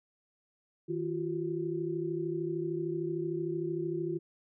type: tone cluster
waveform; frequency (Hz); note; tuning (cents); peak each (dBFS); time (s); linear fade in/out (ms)
sine; 158.3 / 344 / 377.2; D#3 / F4 / F#4; +30 / -26 / +33; -38 / -33 / -37; 0.88-4.19; 20
effects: none